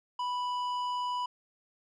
triangle tone with tanh clipping, 987.8 Hz, B5, in tune, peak -32 dBFS, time 0.19-1.26 s, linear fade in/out 5 ms, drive 14 dB, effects none

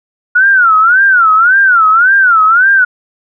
sine tone with vibrato, 1426 Hz, F6, 36 cents sharp, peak -4 dBFS, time 0.35-2.85 s, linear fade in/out 10 ms, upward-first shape sine, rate 1.8 Hz, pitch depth 200 cents each way, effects none

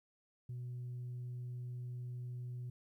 sine tone, 123.47 Hz, B2, in tune, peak -39 dBFS, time 0.49-2.7 s, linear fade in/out 5 ms, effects tanh soft clip ceiling -39 dBFS + 13-bit

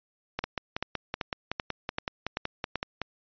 two click trains, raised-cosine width 0.3 ms, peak -13 / -14 dBFS, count 7 / 15, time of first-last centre 0.44-2.757 / 0.39-3.017 s, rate 2.59 / 5.33 Hz, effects resampled to 11025 Hz

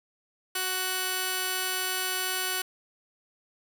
5% pulse tone pair together, 371.8 / 1487.2 Hz, F#4 / F#6, +8 / +8 cents, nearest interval 2 octaves, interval 2400 cents, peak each -20 dBFS, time 0.55-2.62 s, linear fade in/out 5 ms, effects none

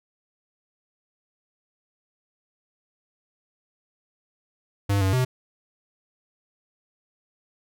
square tone with pitch steps, 100.1 / 95.6 / 127.8 Hz, G2 / G2 / C3, +37 / -43 / -40 cents, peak -20 dBFS, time 4.89-5.25 s, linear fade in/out 10 ms, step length 120 ms, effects none

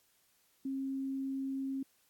sine tone, 269.1 Hz, C4, 49 cents sharp, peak -34 dBFS, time 0.65-1.83 s, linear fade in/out 5 ms, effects white hiss -71 dBFS RMS until 2.09 s + AAC 64 kbps

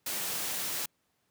white noise, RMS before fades -34 dBFS, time 0.06-0.86 s, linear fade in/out 5 ms, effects pink hiss -75 dBFS RMS until 1.3 s + high-pass 100 Hz 12 dB/octave

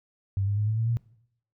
sine tone with pitch steps, 98 / 101.57 / 105.28 / 109.12 / 113.09 / 117.22 Hz, G2 / G#2 / G#2 / A2 / A2 / A#2, 0 / -38 / +24 / -14 / +48 / +10 cents, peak -23 dBFS, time 0.37-0.97 s, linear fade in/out 0 ms, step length 100 ms, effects noise-tail reverb RT60 0.7 s tail -20 dB re dry

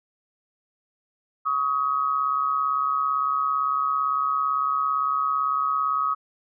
sine tone pair together, 1125 / 1262.8 Hz, C#6 / D#6, +25 / +25 cents, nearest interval major second, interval 200 cents, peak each -27 / -22 dBFS, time 1.45-6.15 s, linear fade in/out 20 ms, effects none

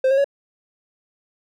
triangle tone with pitch steps, 523.3 / 541.1 / 559.6 Hz, C5 / C#5 / C#5, 0 / -42 / +16 cents, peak -12 dBFS, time 0.04-0.244 s, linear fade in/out 5 ms, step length 68 ms, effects none

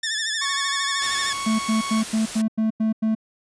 15% pulse tone with vibrato, 1759 Hz, A6, 1 cent flat, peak -17 dBFS, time 0.03-1.33 s, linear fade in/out 5 ms, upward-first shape sine, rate 13 Hz, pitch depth 67 cents each way
sawtooth tone, 1108.7 Hz, C#6, in tune, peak -23 dBFS, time 0.41-2.02 s, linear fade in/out 10 ms
white noise, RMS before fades -32 dBFS, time 1.01-2.42 s, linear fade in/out 10 ms
triangle tone bursts, 220 Hz, A3, in tune, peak -16 dBFS, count 8, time 1.46-3.151 s, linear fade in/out 10 ms, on 130 ms, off 93 ms
effects resampled to 22050 Hz

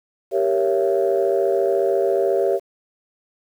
sine chord, G diminished seventh, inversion none, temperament equal with one note detuned, 392 / 466.2 / 554.4 / 672.3 Hz, G4 / Bb4 / Db5 / Fb5, 0 / 0 / 0 / +34 cents, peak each -19 / -23 / -21 / -23 dBFS, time 0.31-2.6 s, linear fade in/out 50 ms, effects tanh soft clip ceiling -8 dBFS + 8-bit

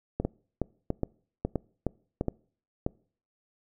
two click trains, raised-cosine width 2 ms, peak -14 / -14 dBFS, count 5 / 6, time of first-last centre 0.25-2.864 / 0.2-2.283 s, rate 1.53 / 2.4 Hz, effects noise-tail reverb RT60 0.5 s tail -25 dB re dry

